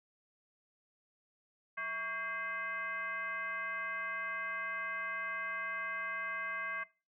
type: tone with frequency modulation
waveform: sine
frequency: 1600 Hz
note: G6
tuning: 35 cents sharp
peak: -36 dBFS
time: 1.77-6.84 s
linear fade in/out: 10 ms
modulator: 474 Hz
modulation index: 1.3
effects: noise-tail reverb RT60 0.3 s tail -19 dB re dry